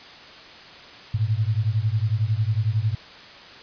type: beating tone pair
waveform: sine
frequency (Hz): 103.83 / 114.83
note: G#2 / A#2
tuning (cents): 0 / -26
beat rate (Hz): 11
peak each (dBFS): -22 / -23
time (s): 1.14-2.95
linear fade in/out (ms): 5
effects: white hiss -43 dBFS RMS until 3.62 s + resampled to 11025 Hz